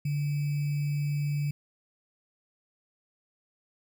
sine tone with sample-and-hold, 145.4 Hz, D3, 17 cents flat, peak -26 dBFS, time 0.05-1.51 s, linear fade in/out 5 ms, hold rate 2450 Hz, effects none

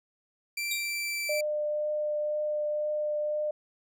sawtooth tone with pitch glide, 2349 to 2333 Hz, D7 to D7, 0 to -12 cents, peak -27 dBFS, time 0.57-1.41 s, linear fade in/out 5 ms, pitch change -12 cents, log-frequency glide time 0.76-1.2 s
15% pulse tone with exponential decay, 3795 Hz, A#7, 30 cents sharp, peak -21 dBFS, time 0.71-0.94 s, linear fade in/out 5 ms, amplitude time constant 48 ms
sine tone with vibrato, 601 Hz, D5, 40 cents sharp, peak -27 dBFS, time 1.29-3.51 s, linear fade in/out 5 ms, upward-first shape triangle, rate 2 Hz, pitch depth 9 cents each way
effects none

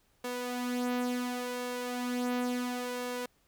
sawtooth tone with flanger, 246.9 Hz, B3, in tune, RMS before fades -34 dBFS, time 0.24-3.26 s, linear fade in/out 5 ms, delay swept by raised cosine 1.8 to 4 ms, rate 0.71 Hz, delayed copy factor +0.55, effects pink hiss -70 dBFS RMS until 3.47 s

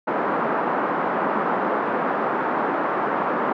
white band-pass noise, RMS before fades -23 dBFS, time 0.07-3.53 s, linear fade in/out 10 ms, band 200 to 1300 Hz, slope 24 dB/octave, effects none

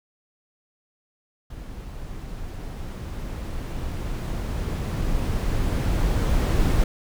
brown noise with level ramp, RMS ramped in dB -37 to -19 dBFS, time 1.5-6.84 s, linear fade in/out 5 ms, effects none

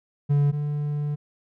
triangle tone pair in turn, 143.9 / 147.09 Hz, D3 / D3, -35 / +3 cents, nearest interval unison, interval 38 cents, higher second, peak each -15 / -22 dBFS, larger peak first, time 0.29-0.52 / 0.52-1.16 s, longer second, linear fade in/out 20 ms, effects none

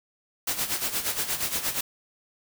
white noise with tremolo, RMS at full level -26 dBFS, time 0.47-1.81 s, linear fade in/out 5 ms, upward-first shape sine, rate 8.5 Hz, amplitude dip 70%, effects none

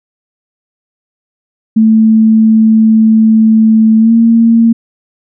sine tone with pitch glide, 220.6 to 229.2 Hz, A3 to A#3, +5 to -29 cents, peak -3 dBFS, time 1.76-4.73 s, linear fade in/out 10 ms, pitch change +66 cents, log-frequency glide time 3.99-4.12 s, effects none

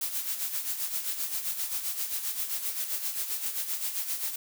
blue noise with tremolo, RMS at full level -30 dBFS, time 0.01-4.36 s, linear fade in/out 5 ms, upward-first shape sine, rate 7.6 Hz, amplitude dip 60%, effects none

